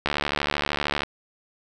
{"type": "click train", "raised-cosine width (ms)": 0.3, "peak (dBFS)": -7, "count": 72, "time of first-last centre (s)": [0.06, 1.034], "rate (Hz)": 72.9, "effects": []}